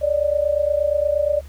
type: tone pair together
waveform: sine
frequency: 571.5 / 600 Hz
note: D5 / D5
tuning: -47 / +37 cents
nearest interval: minor second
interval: 84 cents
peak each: -20 / -19 dBFS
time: 0.01-1.41 s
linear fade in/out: 20 ms
effects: added 71 Hz sine -35 dBFS peak until 1.48 s + pink hiss -51 dBFS RMS until 1.48 s